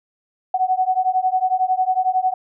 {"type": "beating tone pair", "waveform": "sine", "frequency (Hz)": [740, 751], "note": ["F#5", "F#5"], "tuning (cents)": [0, 26], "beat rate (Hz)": 11, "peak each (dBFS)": -19, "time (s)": [0.54, 2.34], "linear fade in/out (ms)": 5, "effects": []}